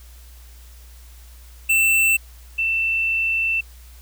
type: tone pair in turn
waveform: square / sine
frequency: 2674 / 2674 Hz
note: E7 / E7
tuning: +24 / +24 cents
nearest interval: unison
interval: 0 cents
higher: neither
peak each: -15 / -18 dBFS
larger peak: first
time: 1.69-2.17 / 2.58-3.61 s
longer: second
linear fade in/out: 10 ms
effects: added 60 Hz sine -41 dBFS peak until 4.01 s + white hiss -51 dBFS RMS until 4.01 s